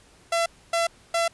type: tone bursts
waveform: sawtooth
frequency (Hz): 674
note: E5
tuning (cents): +38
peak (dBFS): -17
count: 3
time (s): 0.32-1.28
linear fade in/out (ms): 5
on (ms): 140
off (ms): 270
effects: pink hiss -55 dBFS RMS until 1.33 s + resampled to 24000 Hz